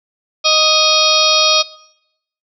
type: harmonic tone with a mistuned harmonic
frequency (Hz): 622.3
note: D#5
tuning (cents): 0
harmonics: 1 / 2 / 4 / 5 / 6 / 7 / 8 / 9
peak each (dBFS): -18 / -18 / -18 / -18 / -18 / -18 / -18 / -18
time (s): 0.44-1.63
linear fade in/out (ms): 20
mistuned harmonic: 5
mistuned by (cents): +76
effects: noise-tail reverb RT60 0.8 s tail -20 dB re dry